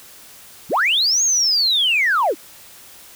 sine linear two-way sweep, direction up then down, 69.3 to 6660 to 258 Hz, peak -13 dBFS, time 0.69-2.35 s, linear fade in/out 50 ms, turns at 1.23 s, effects tanh soft clip ceiling -10 dBFS + white hiss -43 dBFS RMS until 3.15 s

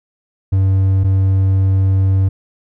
triangle tone pair in turn, 95.9 / 95.9 Hz, G2 / G2, -37 / -37 cents, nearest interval unison, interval 0 cents, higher neither, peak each -8 dBFS, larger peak neither, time 0.52-1.04 / 1.04-2.29 s, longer second, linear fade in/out 10 ms, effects none

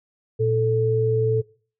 sine tone pair together, 116.54 / 439.2 Hz, A#2 / A4, 0 / -3 cents, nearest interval octave + major seventh, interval 2297 cents, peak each -22 / -19 dBFS, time 0.39-1.42 s, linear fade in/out 20 ms, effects noise-tail reverb RT60 0.4 s tail -20 dB re dry

